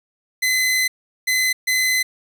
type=tone bursts at uneven times; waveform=sawtooth; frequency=2033 Hz; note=B6; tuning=50 cents sharp; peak=-13 dBFS; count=3; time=0.42-0.88 / 1.27-1.53 / 1.67-2.03 s; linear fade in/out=10 ms; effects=none